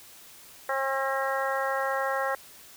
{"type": "harmonic tone", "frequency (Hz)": 269.3, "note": "C#4", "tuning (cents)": -50, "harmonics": [2, 3, 4, 5, 6, 7], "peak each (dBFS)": [-30, -32, -33, -34, -35, -35], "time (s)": [0.69, 2.35], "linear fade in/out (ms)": 2, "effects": ["white hiss -50 dBFS RMS until 2.76 s"]}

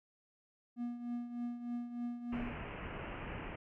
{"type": "tone with tremolo", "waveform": "triangle", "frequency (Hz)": 240, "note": "B3", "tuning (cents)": -49, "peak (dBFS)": -33, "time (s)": [0.76, 2.56], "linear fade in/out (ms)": 50, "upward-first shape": "triangle", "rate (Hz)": 3.3, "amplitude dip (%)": 70}
{"type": "low-pass noise", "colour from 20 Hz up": "pink", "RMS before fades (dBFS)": -44, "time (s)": [2.32, 3.56], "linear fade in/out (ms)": 10, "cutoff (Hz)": 2900, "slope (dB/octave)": 96}
{"effects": []}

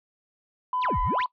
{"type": "tone", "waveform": "sine", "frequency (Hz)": 1004, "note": "B5", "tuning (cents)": 28, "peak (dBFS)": -24, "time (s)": [0.73, 1.26], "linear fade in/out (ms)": 2}
{"type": "exponential two-way sweep", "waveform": "sine", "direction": "down then up", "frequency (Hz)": [5020, 30.87, 5020], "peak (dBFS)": -25, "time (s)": [0.81, 1.25], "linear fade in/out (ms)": 50, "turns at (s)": 1.01}
{"effects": ["noise-tail reverb RT60 0.1 s tail -20 dB re dry", "tanh soft clip ceiling -17 dBFS"]}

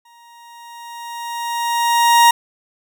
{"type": "tone with exponential growth", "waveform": "40% pulse", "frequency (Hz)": 940, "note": "A#5", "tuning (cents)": 14, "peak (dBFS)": -6, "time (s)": [0.05, 2.31], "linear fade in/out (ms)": 5, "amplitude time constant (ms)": 490, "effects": []}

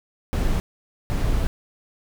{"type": "noise bursts at uneven times", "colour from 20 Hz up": "brown", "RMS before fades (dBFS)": -21, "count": 2, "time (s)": [[0.33, 0.6], [1.1, 1.47]], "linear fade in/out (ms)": 0, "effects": []}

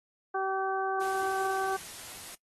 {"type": "harmonic tone", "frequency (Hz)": 384.2, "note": "G4", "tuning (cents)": -35, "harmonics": [1, 2, 3, 4], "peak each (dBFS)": [-33, -31, -35, -37], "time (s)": [0.34, 1.77], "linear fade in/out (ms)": 10}
{"type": "noise", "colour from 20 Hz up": "white", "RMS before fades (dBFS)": -44, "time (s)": [1.01, 2.35], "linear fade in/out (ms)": 5}
{"type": "tone with exponential decay", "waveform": "triangle", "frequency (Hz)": 329.6, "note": "E4", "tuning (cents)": 0, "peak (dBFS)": -38, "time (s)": [1.22, 1.34], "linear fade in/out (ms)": 1, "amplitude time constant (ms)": 25}
{"effects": ["noise-tail reverb RT60 0.1 s tail -23 dB re dry", "AAC 32 kbps"]}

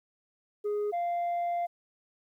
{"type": "tone pair in turn", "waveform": "sine", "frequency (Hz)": [415.3, 694.8], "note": ["G#4", "F5"], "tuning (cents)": [0, -9], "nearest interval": "major sixth", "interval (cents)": 891, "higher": "second", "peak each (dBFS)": -25, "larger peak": "neither", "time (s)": [[0.64, 0.92], [0.92, 1.67]], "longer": "second", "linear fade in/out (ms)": 20, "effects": ["tanh soft clip ceiling -27 dBFS", "11-bit"]}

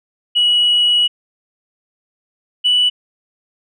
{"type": "tone pair in turn", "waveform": "sine", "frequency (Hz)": [2923, 2960], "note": ["F#7", "F#7"], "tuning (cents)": [-22, 0], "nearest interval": "unison", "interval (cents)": 22, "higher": "second", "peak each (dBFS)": -9, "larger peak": "neither", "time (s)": [[0.35, 1.08], [2.64, 2.9]], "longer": "first", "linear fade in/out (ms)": 20, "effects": ["tanh soft clip ceiling -7 dBFS"]}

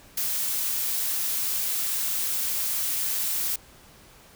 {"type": "noise", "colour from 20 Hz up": "blue", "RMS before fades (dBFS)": -27, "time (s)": [0.17, 3.56], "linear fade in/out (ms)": 5, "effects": ["pink hiss -52 dBFS RMS until 4.35 s"]}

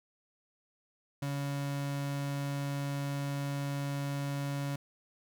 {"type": "tone", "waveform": "35% pulse", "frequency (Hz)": 141, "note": "C#3", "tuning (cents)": 30, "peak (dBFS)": -31, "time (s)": [1.22, 4.76], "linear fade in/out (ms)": 5, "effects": []}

